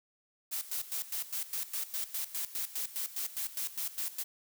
blue noise with tremolo, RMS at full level -35 dBFS, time 0.51-4.24 s, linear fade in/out 20 ms, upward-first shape square, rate 4.9 Hz, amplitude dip 80%, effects none

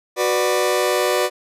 sawtooth chord, B minor, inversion second, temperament just, 370.4 / 493.9 / 592.7 Hz, F#4 / B4 / D5, +2 / 0 / +16 cents, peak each -17 dBFS, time 0.16-1.3 s, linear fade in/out 50 ms, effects resampled to 32000 Hz

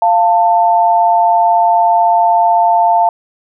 sine tone pair together, 695.4 / 891 Hz, F5 / A5, -8 / +22 cents, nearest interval major third, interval 430 cents, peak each -10 dBFS, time 0.02-3.09 s, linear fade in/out 2 ms, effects none

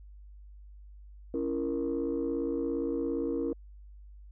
sine chord, A# diminished, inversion first, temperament equal with one note detuned, 277.2 / 334.6 / 466.2 Hz, C#4 / E4 / A#4, 0 / +26 / 0 cents, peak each -32 dBFS, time 1.34-3.53 s, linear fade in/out 2 ms, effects tanh soft clip ceiling -23 dBFS + added 50 Hz sine -47 dBFS peak until 4.31 s

